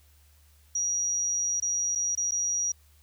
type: tone with dropouts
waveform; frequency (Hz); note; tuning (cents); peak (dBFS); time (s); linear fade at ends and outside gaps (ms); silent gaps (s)
sine; 5760; F#8; -47; -25; 0.75-2.72; 5; 1.601-1.622 / 1.952-1.956 / 2.152-2.174 / 2.311-2.319
effects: added 74 Hz sine -57 dBFS peak until 3.02 s + white hiss -64 dBFS RMS until 3.02 s